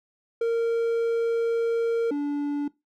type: tone pair in turn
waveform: triangle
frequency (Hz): 462 / 289.1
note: A#4 / D4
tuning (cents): -16 / -27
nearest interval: minor sixth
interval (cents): 811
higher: first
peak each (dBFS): -19 / -22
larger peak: first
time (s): 0.41-2.11 / 2.11-2.68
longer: first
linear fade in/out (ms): 5
effects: noise-tail reverb RT60 0.2 s tail -20 dB re dry